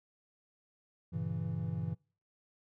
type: chord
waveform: triangle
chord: G diminished seventh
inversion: none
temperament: equal with one note detuned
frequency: 98 / 117.62 / 138.59 / 164.81 Hz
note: G2 / Bb2 / Db3 / Fb3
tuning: 0 / +16 / 0 / 0 cents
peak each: -38 / -39 / -39 / -35 dBFS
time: 1.12-1.95 s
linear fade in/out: 20 ms
effects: noise-tail reverb RT60 0.4 s tail -26 dB re dry